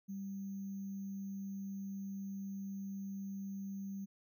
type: tone with sample-and-hold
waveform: sine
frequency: 196 Hz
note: G3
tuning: in tune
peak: -40 dBFS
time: 0.08-4.06 s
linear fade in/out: 20 ms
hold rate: 6300 Hz
effects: none